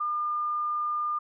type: tone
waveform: sine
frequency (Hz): 1206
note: D6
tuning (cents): +46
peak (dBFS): -26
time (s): 0-1.19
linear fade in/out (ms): 10
effects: none